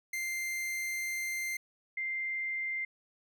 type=tone pair in turn; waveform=45% pulse / sine; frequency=2093 / 2093 Hz; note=C7 / C7; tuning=0 / 0 cents; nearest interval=unison; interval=0 cents; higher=neither; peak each=-33 / -32 dBFS; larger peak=second; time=0.13-1.57 / 1.97-2.85 s; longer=first; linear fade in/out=5 ms; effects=none